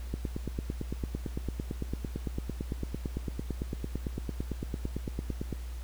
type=click train; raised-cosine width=3 ms; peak=-20 dBFS; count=49; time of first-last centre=0.14-5.527 s; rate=8.91 Hz; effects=added 60 Hz sine -36 dBFS peak until 5.83 s + pink hiss -53 dBFS RMS until 5.83 s